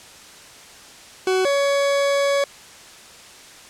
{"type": "tone pair in turn", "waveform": "40% pulse", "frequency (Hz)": [374.5, 561.1], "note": ["F#4", "C#5"], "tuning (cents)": [21, 21], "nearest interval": "perfect fifth", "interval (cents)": 700, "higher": "second", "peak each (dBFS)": -16, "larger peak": "neither", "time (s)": [[1.27, 1.45], [1.45, 2.44]], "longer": "second", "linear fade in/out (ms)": 2, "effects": ["white hiss -43 dBFS RMS until 3.69 s", "low-pass 8000 Hz 12 dB/octave"]}